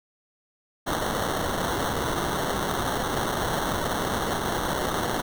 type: noise with sample-and-hold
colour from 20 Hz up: white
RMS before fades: -27 dBFS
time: 0.86-5.22 s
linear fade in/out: 20 ms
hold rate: 2450 Hz
effects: none